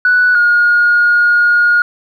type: tone pair in turn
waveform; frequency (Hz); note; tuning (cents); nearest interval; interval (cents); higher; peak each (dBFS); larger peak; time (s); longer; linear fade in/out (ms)
sine; 1480 / 1432.9; F#6 / F6; 0 / +44; minor second; 56; first; -6; neither; 0.05-0.35 / 0.35-1.82; second; 2
effects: tanh soft clip ceiling -3 dBFS + 8-bit